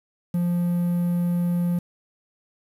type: tone with quantisation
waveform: triangle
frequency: 174.61 Hz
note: F3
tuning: in tune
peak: -18 dBFS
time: 0.34-1.79 s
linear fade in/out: 5 ms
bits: 8
effects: none